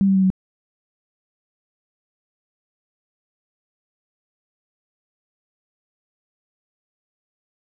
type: tone with pitch steps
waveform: sine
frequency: 196 / 193.19 / 190.42 / 187.69 Hz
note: G3 / G3 / G3 / F#3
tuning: 0 / -25 / -50 / +25 cents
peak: -13 dBFS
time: 0.01-0.302 s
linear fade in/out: 0 ms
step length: 73 ms
effects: none